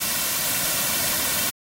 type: noise with comb filter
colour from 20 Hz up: white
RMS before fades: -23 dBFS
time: 0-1.51 s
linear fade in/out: 20 ms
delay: 2.4 ms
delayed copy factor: -0.5
effects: AAC 48 kbps